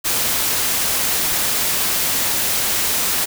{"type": "noise", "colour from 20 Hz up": "white", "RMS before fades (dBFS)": -19, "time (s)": [0.04, 3.26], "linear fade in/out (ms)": 20, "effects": []}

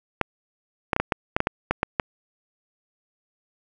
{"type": "clicks", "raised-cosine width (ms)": 0.5, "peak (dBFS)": -5, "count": 11, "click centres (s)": [0.213, 0.932, 0.964, 1, 1.122, 1.365, 1.404, 1.471, 1.71, 1.831, 1.998], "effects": []}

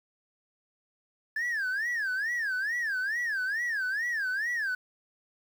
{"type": "tone with vibrato", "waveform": "sine", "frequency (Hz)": 1705, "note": "G#6", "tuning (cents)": 45, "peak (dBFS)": -25, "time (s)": [1.36, 4.75], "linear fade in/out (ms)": 5, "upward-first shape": "sine", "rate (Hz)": 2.3, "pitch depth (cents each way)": 230, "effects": ["tanh soft clip ceiling -27 dBFS", "9-bit"]}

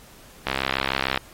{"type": "click train", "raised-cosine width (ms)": 0.3, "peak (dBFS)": -6, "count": 48, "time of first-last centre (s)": [0.47, 1.175], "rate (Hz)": 66.7, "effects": ["pink hiss -49 dBFS RMS until 1.33 s", "AAC 48 kbps"]}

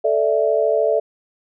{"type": "chord", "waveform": "sine", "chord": "A suspended fourth", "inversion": "none", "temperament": "just", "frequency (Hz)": [440, 586.7, 660], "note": ["A4", "D5", "E5"], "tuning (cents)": [0, -2, 2], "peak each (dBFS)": -19, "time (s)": [0.04, 1], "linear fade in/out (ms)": 10, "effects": []}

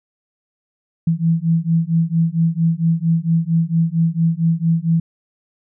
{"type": "beating tone pair", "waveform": "sine", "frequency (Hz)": [163, 167.4], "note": ["E3", "E3"], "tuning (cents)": [-19, 27], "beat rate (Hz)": 4.4, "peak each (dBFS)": -17, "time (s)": [1.07, 5], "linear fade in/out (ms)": 5, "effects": []}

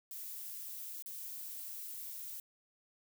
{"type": "noise with dropouts", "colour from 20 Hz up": "violet", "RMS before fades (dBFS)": -45, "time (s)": [0.11, 2.4], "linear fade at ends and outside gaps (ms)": 1, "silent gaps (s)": [1.024, 1.06], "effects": []}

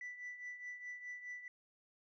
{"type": "tone with tremolo", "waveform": "sine", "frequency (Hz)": 1975.5, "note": "B6", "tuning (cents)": 0, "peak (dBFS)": -40, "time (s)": [0.01, 1.48], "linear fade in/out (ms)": 2, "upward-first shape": "triangle", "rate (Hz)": 4.8, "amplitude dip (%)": 75, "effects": ["tanh soft clip ceiling -41 dBFS"]}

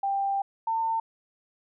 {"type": "tone pair in turn", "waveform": "sine", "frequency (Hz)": [790, 902.1], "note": ["G5", "A5"], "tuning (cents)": [13, 43], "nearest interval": "major second", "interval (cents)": 230, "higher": "second", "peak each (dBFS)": -24, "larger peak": "neither", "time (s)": [[0.03, 0.42], [0.67, 1]], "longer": "first", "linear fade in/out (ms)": 5, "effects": []}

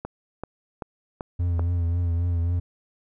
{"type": "click train", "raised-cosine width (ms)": 1, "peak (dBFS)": -17, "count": 5, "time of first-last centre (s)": [0.05, 1.594], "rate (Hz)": 2.59}
{"type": "tone with vibrato", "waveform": "triangle", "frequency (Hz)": 86, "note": "F2", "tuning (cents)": -26, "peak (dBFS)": -19, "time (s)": [1.39, 2.6], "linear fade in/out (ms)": 10, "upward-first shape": "triangle", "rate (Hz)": 3.7, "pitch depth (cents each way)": 50}
{"effects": []}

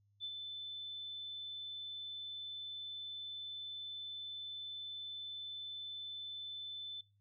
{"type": "tone with ADSR envelope", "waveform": "sine", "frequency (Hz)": 3520, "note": "A7", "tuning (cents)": 0, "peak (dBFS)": -38, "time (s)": [0.2, 7.01], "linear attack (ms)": 42, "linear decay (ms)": 60, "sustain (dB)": -4, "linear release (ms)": 4, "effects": ["noise-tail reverb RT60 0.3 s tail -23 dB re dry", "added 101 Hz sine -70 dBFS peak until 7.2 s"]}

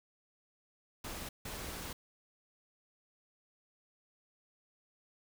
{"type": "noise bursts at uneven times", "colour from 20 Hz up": "pink", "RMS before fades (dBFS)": -43, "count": 2, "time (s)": [[1.04, 1.29], [1.45, 1.93]], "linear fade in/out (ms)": 5, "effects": []}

